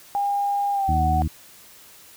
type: tone with pitch glide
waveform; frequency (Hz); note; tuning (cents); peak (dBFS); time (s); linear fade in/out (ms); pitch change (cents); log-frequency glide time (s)
sine; 807 to 744.3; G#5 to F#5; -50 to +10; -20; 0.15-1.22; 0; -140; 0.73-1.01
type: harmonic tone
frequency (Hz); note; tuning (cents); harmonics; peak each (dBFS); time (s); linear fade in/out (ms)
78.8; D#2; +23; 1 / 2 / 3 / 4; -21 / -27 / -31 / -33; 0.88-1.28; 10
effects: white hiss -48 dBFS RMS until 2.16 s